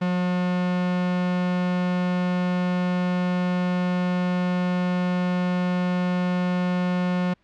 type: tone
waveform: 45% pulse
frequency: 180 Hz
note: F#3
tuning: 47 cents flat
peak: -21 dBFS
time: 0.01-7.34 s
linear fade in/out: 10 ms
effects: pink hiss -64 dBFS RMS until 7.43 s + low-pass 3000 Hz 12 dB/octave